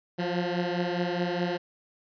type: beating tone pair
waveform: 15% pulse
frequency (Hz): 174.61 / 179.41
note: F3 / F3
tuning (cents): 0 / +47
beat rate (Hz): 4.8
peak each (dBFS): -22 / -25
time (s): 0.18-1.58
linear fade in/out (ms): 20
effects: resampled to 11025 Hz